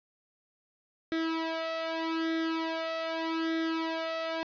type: tone with flanger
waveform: sawtooth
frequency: 325.4 Hz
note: E4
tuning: 22 cents flat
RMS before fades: -32 dBFS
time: 1.12-4.43 s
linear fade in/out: 0 ms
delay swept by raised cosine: 0.54 to 1.51 ms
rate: 0.82 Hz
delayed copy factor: +0.85
effects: resampled to 11025 Hz + 11-bit